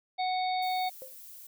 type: harmonic tone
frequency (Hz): 740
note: F#5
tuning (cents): 0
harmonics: 1 / 3 / 5 / 6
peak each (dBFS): -28 / -39 / -40 / -42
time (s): 0.18-0.9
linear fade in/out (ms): 20
type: noise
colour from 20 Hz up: violet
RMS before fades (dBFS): -48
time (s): 0.62-1.47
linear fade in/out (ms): 5
type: tone with exponential decay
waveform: sine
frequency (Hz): 523.3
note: C5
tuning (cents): 0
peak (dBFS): -38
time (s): 1.02-1.18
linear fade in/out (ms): 0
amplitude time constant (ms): 33
effects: none